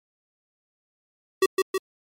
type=tone with echo; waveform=square; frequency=380.7 Hz; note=F#4; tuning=49 cents sharp; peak=-16 dBFS; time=1.42-1.46 s; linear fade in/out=5 ms; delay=160 ms; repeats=2; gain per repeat=-3 dB; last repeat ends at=1.78 s; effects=MP3 64 kbps